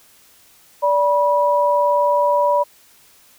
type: tone pair together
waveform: sine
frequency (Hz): 581.9 / 973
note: D5 / B5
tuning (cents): -16 / -26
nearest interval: major sixth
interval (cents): 890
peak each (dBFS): -16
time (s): 0.82-2.64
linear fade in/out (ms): 20
effects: white hiss -51 dBFS RMS until 3.38 s